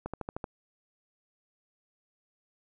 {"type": "click train", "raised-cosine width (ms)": 1, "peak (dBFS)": -21, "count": 6, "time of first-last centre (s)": [0.06, 0.442], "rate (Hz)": 13.1, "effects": []}